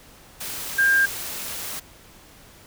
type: tone in noise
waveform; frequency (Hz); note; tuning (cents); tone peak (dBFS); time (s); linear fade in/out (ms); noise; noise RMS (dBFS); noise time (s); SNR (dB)
sine; 1600; G6; +35; -15; 0.78-1.06; 10; white; -32; 0.4-1.8; +14
effects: pink hiss -49 dBFS RMS until 2.66 s